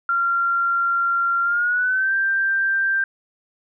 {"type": "tone with pitch glide", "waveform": "sine", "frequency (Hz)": [1380, 1576.1], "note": ["F6", "G6"], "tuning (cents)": [-21, 9], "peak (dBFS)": -17, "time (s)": [0.09, 3.04], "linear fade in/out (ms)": 2, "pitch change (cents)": 230, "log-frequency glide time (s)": [1.43, 2.14], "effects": []}